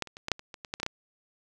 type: clicks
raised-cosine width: 0.2 ms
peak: -12 / -28 / -26 / -15 / -6 / -27 / -24 / -22 / -15 / -20 / -10 / -13 dBFS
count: 12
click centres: 0.023 / 0.073 / 0.169 / 0.284 / 0.317 / 0.394 / 0.542 / 0.648 / 0.739 / 0.8 / 0.831 / 0.864 s
effects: none